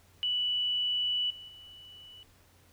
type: tone with level steps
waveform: sine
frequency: 2960 Hz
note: F#7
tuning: in tune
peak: -27 / -44 / -48 dBFS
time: 0.23-2.23 s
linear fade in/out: 0 ms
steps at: 1.3 / 1.48 s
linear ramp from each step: 5 ms
effects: added 89 Hz sine -63 dBFS peak until 2.72 s + pink hiss -63 dBFS RMS until 2.72 s